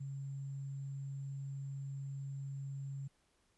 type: tone with sample-and-hold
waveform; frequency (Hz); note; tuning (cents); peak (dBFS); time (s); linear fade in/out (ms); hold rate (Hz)
sine; 137.8; C#3; -10; -40; 0-3.08; 10; 7350
effects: pink hiss -75 dBFS RMS until 3.57 s + resampled to 24000 Hz